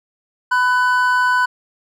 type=tone pair together; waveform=triangle; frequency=999.1 / 1497 Hz; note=B5 / F#6; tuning=+20 / +20 cents; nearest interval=perfect fifth; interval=700 cents; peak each=-14 dBFS; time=0.51-1.46 s; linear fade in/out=10 ms; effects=none